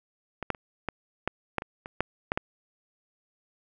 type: clicks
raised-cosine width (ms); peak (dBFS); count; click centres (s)
0.5; -18 / -11 / -28 / -14 / -11 / -11 / -20 / -23 / -9 / -10 / -11; 11; 0.427 / 0.503 / 0.548 / 0.887 / 1.276 / 1.583 / 1.621 / 1.859 / 2.006 / 2.319 / 2.375
effects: none